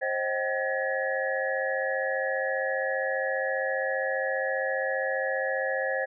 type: tone cluster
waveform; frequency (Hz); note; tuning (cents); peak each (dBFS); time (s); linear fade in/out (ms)
sine; 531 / 626 / 769 / 1693 / 1898; C5 / D#5 / G5 / G#6 / A#6; +25 / +10 / -33 / +33 / +31; -29 / -35 / -35 / -31 / -36; 0.01-6.06; 20
effects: none